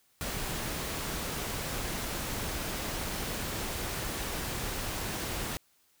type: noise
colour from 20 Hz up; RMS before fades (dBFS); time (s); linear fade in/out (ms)
pink; -35; 0.21-5.57; 0
effects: white hiss -68 dBFS RMS until 6 s